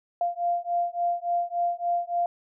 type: beating tone pair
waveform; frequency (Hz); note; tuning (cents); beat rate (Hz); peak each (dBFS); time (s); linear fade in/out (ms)
sine; 694 / 697.5; F5 / F5; -11 / -2; 3.5; -27; 0.21-2.26; 2
effects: none